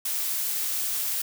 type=noise; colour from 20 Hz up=blue; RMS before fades=-28 dBFS; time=0.05-1.22 s; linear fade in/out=5 ms; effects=none